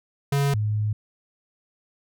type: tone pair in turn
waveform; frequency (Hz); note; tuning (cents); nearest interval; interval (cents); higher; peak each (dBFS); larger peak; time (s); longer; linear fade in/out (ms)
square / sine; 140.7 / 106.11; C#3 / G#2; +26 / +38; perfect fourth; 488; first; -20 / -21; first; 0.32-0.54 / 0.54-0.93; second; 5
effects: none